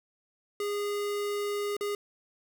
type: tone with dropouts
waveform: square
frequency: 410.1 Hz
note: G#4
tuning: 22 cents flat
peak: -30 dBFS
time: 0.6-1.95 s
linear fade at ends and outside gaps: 2 ms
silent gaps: 1.767-1.809 s
effects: none